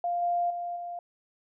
sine tone with level steps, 698.5 Hz, F5, in tune, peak -26 / -24 / -31 / -34 dBFS, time 0.04-0.99 s, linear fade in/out 2 ms, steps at 0.22 / 0.5 / 0.76 s, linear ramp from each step 5 ms, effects none

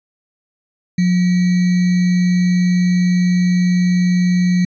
sine tone with sample-and-hold, 179.8 Hz, F#3, 49 cents flat, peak -11 dBFS, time 0.98-4.65 s, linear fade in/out 5 ms, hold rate 2100 Hz, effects resampled to 16000 Hz

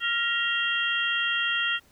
sine tone cluster, 1392 / 1890 / 2765 / 3226 Hz, F6 / A#6 / F7 / G7, -6 / +23 / -18 / +49 cents, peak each -29 dBFS, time 0-1.8 s, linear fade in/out 50 ms, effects pink hiss -60 dBFS RMS until 1.91 s

